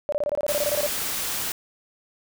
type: tone bursts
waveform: sine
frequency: 587.3 Hz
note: D5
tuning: in tune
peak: -21 dBFS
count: 14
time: 0.09-0.864 s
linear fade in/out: 0 ms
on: 33 ms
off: 24 ms
type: noise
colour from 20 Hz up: white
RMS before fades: -28 dBFS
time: 0.48-1.52 s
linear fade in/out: 2 ms
effects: none